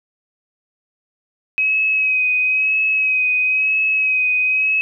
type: tone with vibrato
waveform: sine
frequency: 2540 Hz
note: D#7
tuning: 35 cents sharp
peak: -14 dBFS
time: 1.58-4.81 s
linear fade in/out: 0 ms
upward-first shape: sine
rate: 1 Hz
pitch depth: 28 cents each way
effects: none